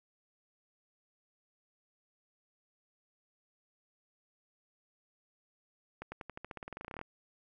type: accelerating click train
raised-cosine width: 0.5 ms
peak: -27 dBFS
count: 20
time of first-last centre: 6.02-7.014 s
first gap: 100 ms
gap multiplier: 0.92
effects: none